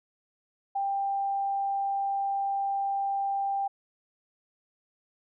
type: tone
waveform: sine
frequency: 791 Hz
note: G5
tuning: 15 cents sharp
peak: -26 dBFS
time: 0.75-3.68 s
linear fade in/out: 10 ms
effects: none